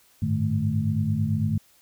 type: tone cluster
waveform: sine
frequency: 98.8 / 107.8 / 151.9 / 216.3 Hz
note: G2 / A2 / D#3 / A3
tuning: +14 / -35 / -41 / -29 cents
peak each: -27 dBFS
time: 0.22-1.58 s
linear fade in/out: 5 ms
effects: white hiss -59 dBFS RMS until 1.81 s